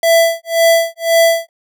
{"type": "tone with tremolo", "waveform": "square", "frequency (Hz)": 665, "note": "E5", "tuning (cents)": 15, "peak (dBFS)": -7, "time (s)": [0.03, 1.49], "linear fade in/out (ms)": 2, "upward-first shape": "sine", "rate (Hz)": 1.9, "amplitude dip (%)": 100, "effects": []}